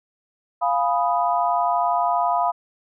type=chord; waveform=sine; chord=F half-diminished seventh; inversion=none; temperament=equal; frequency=698.5 / 830.6 / 987.8 / 1244.5 Hz; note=F5 / Ab5 / Cb6 / Eb6; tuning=0 / 0 / 0 / 0 cents; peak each=-21 / -27 / -22 / -27 dBFS; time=0.61-2.52 s; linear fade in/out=20 ms; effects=none